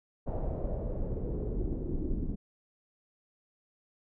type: noise with low-pass filter sweep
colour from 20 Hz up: brown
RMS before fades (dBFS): -33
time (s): 0.26-2.36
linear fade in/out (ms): 20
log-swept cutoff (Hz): 690 to 290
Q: 2.9
effects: none